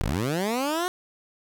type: linear sweep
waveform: 15% pulse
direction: up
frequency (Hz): 32.7 to 370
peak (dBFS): -18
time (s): 0.01-0.88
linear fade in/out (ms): 0
effects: none